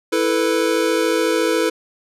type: chord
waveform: square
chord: E suspended fourth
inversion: none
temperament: equal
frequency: 329.6 / 440 / 493.9 Hz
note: E4 / A4 / B4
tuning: 0 / 0 / 0 cents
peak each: -21 dBFS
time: 0.12-1.7 s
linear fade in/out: 10 ms
effects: low-pass 12000 Hz 12 dB/octave